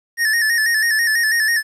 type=tone with vibrato; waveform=square; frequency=1800 Hz; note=A6; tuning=39 cents sharp; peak=-15 dBFS; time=0.17-1.63 s; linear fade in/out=50 ms; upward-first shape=square; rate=6.1 Hz; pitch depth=57 cents each way; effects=resampled to 32000 Hz + 9-bit